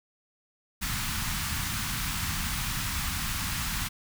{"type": "band-stop noise", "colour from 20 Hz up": "pink", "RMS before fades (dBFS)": -31, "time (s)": [0.81, 3.89], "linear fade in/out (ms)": 20, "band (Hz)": [220, 1000], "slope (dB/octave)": 24, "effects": []}